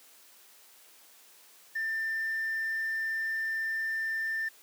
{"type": "tone with hard clipping", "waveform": "triangle", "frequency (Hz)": 1789, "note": "A6", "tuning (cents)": 28, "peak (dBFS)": -29, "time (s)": [1.75, 4.49], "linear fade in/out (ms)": 10, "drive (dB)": 2, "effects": ["white hiss -57 dBFS RMS until 4.62 s", "high-pass 300 Hz 12 dB/octave"]}